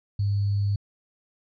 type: tone with sample-and-hold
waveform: sine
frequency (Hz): 101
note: G#2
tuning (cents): -48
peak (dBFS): -21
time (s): 0.19-0.76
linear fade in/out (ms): 5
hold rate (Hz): 4410
effects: resampled to 11025 Hz